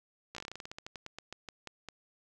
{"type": "slowing click train", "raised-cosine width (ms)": 0.2, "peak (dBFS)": -25, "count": 21, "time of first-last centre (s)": [0.35, 1.887], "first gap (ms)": 15, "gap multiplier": 1.15, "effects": []}